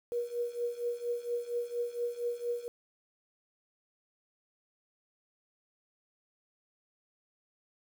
sine tone with tremolo, 478.9 Hz, A#4, 47 cents sharp, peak -28 dBFS, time 0.12-2.68 s, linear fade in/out 0 ms, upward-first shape triangle, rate 4.3 Hz, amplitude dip 90%, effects 9-bit

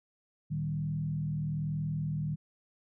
sine tone with frequency modulation, 152.8 Hz, D#3, 31 cents flat, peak -30 dBFS, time 0.5-2.36 s, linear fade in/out 20 ms, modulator 41.1 Hz, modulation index 0.73, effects none

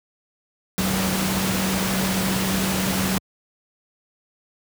sine tone in noise, 190 Hz, F#3, 46 cents sharp, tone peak -23 dBFS, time 0.78-3.18 s, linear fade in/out 0 ms, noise pink, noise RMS -24 dBFS, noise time 0.78-3.18 s, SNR -2 dB, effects high-pass 80 Hz 12 dB/octave

